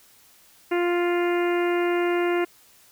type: harmonic tone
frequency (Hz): 349.7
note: F4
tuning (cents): +2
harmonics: 1 / 2 / 3 / 4 / 5 / 6 / 7 / 8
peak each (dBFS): -21 / -30 / -34 / -34 / -36 / -34 / -39 / -40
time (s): 0.71-2.45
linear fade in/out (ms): 10
effects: white hiss -55 dBFS RMS until 2.91 s